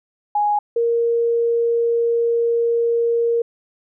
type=tone pair in turn; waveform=sine; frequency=830.6 / 467 Hz; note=G#5 / A#4; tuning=0 / +3 cents; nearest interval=minor seventh; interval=997 cents; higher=first; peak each=-15 dBFS; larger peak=neither; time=0.35-0.59 / 0.76-3.42 s; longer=second; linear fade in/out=5 ms; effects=none